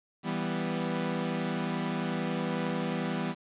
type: chord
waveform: sawtooth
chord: E minor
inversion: none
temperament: equal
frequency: 164.81 / 196 / 246.9 Hz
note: E3 / G3 / B3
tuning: 0 / 0 / 0 cents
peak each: -30 dBFS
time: 0.23-3.35 s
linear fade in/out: 50 ms
effects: resampled to 8000 Hz + 9-bit